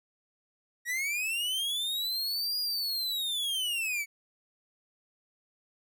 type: linear two-way sweep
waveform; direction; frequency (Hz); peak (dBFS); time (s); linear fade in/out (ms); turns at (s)
45% pulse; up then down; 1881 to 4894 to 2227; -29; 0.85-4.06; 50; 2.59
effects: none